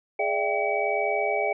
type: tone cluster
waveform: sine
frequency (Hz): 417.5 / 590 / 671 / 780 / 2277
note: G#4 / D5 / E5 / G5 / C#7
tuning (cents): +9 / +8 / +31 / -9 / +46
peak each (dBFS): -29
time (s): 0.19-1.53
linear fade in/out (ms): 5
effects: none